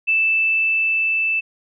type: tone with level ramp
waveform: sine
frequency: 2641 Hz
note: E7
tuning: 3 cents sharp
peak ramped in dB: -14 to -17 dBFS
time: 0.07-1.41 s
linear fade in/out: 20 ms
effects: none